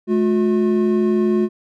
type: tone pair together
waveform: triangle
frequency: 214.4 / 359.8 Hz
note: A3 / F#4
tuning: -45 / -48 cents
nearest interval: major sixth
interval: 897 cents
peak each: -15 dBFS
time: 0.07-1.49 s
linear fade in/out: 50 ms
effects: none